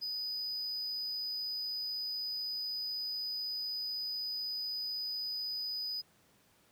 triangle tone, 4978 Hz, D#8, in tune, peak -34 dBFS, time 0.01-6.02 s, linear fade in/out 20 ms, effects pink hiss -67 dBFS RMS until 6.71 s + high-pass 80 Hz 12 dB/octave

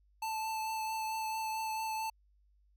square tone with vibrato, 880 Hz, A5, in tune, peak -35 dBFS, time 0.22-2.1 s, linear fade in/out 5 ms, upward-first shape triangle, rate 4.5 Hz, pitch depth 16 cents each way, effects added 50 Hz sine -65 dBFS peak until 2.76 s

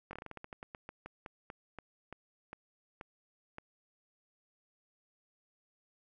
slowing click train, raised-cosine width 0.5 ms, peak -29 dBFS, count 21, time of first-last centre 0.11-3.584 s, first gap 21 ms, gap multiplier 1.19, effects none

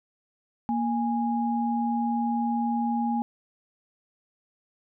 sine tone pair together, 234.5 / 826 Hz, A#3 / G#5, +11 / -10 cents, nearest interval octave + minor seventh, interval 2179 cents, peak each -25 / -28 dBFS, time 0.69-3.22 s, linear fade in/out 0 ms, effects none

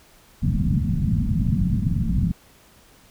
white low-pass noise, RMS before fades -21 dBFS, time 0.42-2.32 s, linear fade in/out 10 ms, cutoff 220 Hz, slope 48 dB/octave, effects pink hiss -53 dBFS RMS until 3.1 s

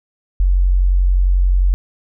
sine tone, 45.65 Hz, F#1, 23 cents flat, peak -10 dBFS, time 0.4-1.74 s, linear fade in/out 0 ms, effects none

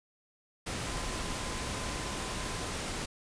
sine tone in noise, 1024 Hz, C6, 38 cents flat, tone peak -46 dBFS, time 0.86-2.74 s, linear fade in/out 10 ms, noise pink, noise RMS -36 dBFS, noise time 0.66-3.06 s, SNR -13 dB, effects resampled to 22050 Hz

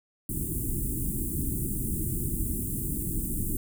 pink band-stop noise, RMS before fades -30 dBFS, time 0.29-3.57 s, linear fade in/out 2 ms, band 350 to 8500 Hz, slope 48 dB/octave, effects none

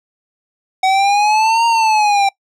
square exponential two-way sweep, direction up then down, 752 to 932.3 to 783 Hz, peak -11 dBFS, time 0.83-2.29 s, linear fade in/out 5 ms, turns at 1.66 s, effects noise-tail reverb RT60 0.1 s tail -23 dB re dry + low-pass 6000 Hz 12 dB/octave

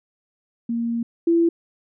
sine tone pair in turn, 233.1 / 336.2 Hz, A#3 / E4, 0 / +34 cents, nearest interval tritone, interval 634 cents, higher second, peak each -21 / -14 dBFS, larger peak second, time 0.69-1.03 / 1.27-1.49 s, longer first, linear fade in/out 5 ms, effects none

